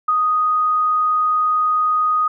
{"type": "tone with ADSR envelope", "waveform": "sine", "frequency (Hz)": 1244.5, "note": "D#6", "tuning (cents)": 0, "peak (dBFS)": -12, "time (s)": [0.08, 2.28], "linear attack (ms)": 7, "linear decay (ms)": 29, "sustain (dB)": -2, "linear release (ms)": 6, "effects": []}